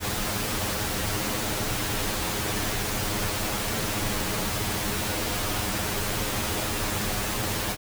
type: noise with comb filter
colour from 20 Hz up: pink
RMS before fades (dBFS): -28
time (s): 0-7.77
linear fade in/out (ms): 50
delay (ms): 9.6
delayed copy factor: +0.75
effects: none